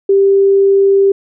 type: tone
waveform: sine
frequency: 393.5 Hz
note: G4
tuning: 7 cents sharp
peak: -6 dBFS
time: 0.09-1.12 s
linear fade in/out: 5 ms
effects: none